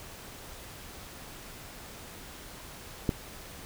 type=click; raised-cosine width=3 ms; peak=-12 dBFS; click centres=3.092 s; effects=pink hiss -46 dBFS RMS until 3.65 s